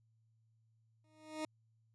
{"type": "tone with exponential growth", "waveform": "20% pulse", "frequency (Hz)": 310.5, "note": "D#4", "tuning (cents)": -3, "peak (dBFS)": -31, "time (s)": [1.04, 1.45], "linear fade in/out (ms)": 2, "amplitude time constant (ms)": 88, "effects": ["added 112 Hz sine -70 dBFS peak until 1.94 s", "resampled to 24000 Hz"]}